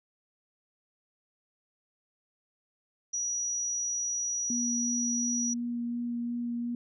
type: tone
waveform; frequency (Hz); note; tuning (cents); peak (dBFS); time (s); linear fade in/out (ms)
sine; 5820; F#8; -29; -29; 3.13-5.54; 10
type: tone with vibrato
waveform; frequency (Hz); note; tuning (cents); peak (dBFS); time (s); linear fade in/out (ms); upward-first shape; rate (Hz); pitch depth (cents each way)
sine; 238.4; A#3; +39; -30; 4.5-6.75; 2; sine; 2.8; 9
effects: none